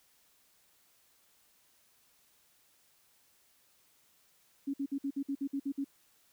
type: tone bursts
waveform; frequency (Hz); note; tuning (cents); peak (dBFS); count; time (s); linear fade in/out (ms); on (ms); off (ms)
sine; 277.2; C#4; 0; -31; 10; 4.67-5.845; 10; 68; 55
effects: white hiss -68 dBFS RMS until 6.32 s